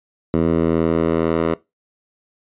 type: tone with band-pass filter sweep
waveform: 10% pulse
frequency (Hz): 82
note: E2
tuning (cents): -9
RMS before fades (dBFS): -18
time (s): 0.34-1.54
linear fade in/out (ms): 0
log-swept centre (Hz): 290 to 610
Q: 0.75
effects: noise-tail reverb RT60 0.2 s tail -20 dB re dry + resampled to 8000 Hz